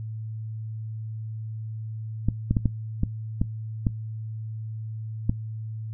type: clicks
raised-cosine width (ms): 5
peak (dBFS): -9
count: 8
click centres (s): 2.286 / 2.51 / 2.568 / 2.657 / 3.034 / 3.415 / 3.868 / 5.295
effects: noise-tail reverb RT60 0.2 s tail -21 dB re dry + added 110 Hz sine -31 dBFS peak until 5.93 s